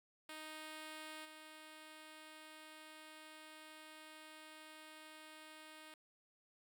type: tone with level steps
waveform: 5% pulse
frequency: 311.1 Hz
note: D#4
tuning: in tune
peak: -37 / -43 dBFS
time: 0.29-5.94 s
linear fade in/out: 2 ms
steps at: 1.24 s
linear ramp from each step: 20 ms
effects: none